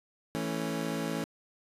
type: chord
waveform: 25% pulse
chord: A major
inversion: second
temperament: equal with one note detuned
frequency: 164.81 / 221 / 277.2 Hz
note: E3 / A3 / C#4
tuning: 0 / +8 / 0 cents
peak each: -32 dBFS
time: 0.35-1.24 s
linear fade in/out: 0 ms
effects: resampled to 32000 Hz